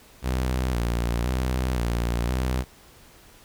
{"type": "tone with vibrato", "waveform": "sawtooth", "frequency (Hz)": 61, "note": "B1", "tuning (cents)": -21, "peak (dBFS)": -19, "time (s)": [0.22, 2.65], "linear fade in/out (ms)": 50, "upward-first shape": "square", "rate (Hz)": 0.97, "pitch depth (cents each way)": 69, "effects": ["pink hiss -52 dBFS RMS until 3.44 s"]}